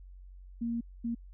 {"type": "tone bursts at uneven times", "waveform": "sine", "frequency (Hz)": 233.1, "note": "A#3", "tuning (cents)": 0, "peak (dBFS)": -30, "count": 2, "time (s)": [[0.61, 0.81], [1.04, 1.15]], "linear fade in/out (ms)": 10, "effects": ["added 46 Hz sine -47 dBFS peak until 1.33 s"]}